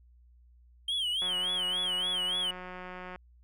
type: tone with vibrato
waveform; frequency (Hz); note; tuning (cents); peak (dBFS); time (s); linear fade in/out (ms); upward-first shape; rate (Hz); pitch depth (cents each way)
triangle; 3136; G7; 0; -27; 0.88-2.51; 5; sine; 3.5; 140
type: click train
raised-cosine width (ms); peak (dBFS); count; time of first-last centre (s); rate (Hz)
0.5; -28; 354; 1.22-3.16; 182
effects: added 60 Hz sine -56 dBFS peak until 3.43 s